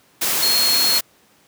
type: tone in noise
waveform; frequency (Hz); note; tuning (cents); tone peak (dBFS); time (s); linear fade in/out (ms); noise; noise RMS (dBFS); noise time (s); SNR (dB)
sine; 4275; C8; +36; -16; 0.42-0.99; 10; white; -20; 0.21-1.01; +1
effects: pink hiss -55 dBFS RMS until 1.47 s + high-pass 150 Hz 12 dB/octave